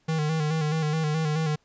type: tone with vibrato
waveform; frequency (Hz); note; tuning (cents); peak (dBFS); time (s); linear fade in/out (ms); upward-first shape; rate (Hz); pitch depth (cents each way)
square; 155.56; D#3; 0; -24; 0.08-1.56; 10; square; 4.7; 47
effects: pink hiss -67 dBFS RMS until 1.64 s + resampled to 16000 Hz